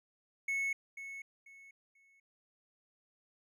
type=tone with echo; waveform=triangle; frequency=2200 Hz; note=C#7; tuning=14 cents flat; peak=-30 dBFS; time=0.48-0.73 s; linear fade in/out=5 ms; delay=490 ms; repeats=3; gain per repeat=-11 dB; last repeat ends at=2.2 s; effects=none